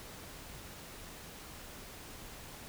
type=silence; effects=pink hiss -49 dBFS RMS until 2.68 s